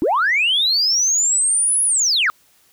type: linear two-way sweep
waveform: sine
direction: up then down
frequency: 260 to 10560 to 1153 Hz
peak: -13 dBFS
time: 0.02-2.3 s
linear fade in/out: 0 ms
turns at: 1.83 s
effects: tanh soft clip ceiling -10 dBFS + white hiss -56 dBFS RMS until 2.72 s